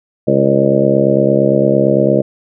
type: harmonic tone with a mistuned harmonic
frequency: 68.8 Hz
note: C#2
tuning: 12 cents flat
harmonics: 2 / 3 / 4 / 5 / 6 / 7 / 8 / 9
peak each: -18 / -16 / -20 / -16 / -21 / -16 / -17 / -16 dBFS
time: 0.27-2.22 s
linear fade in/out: 10 ms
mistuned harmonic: 9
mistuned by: -28 cents
effects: none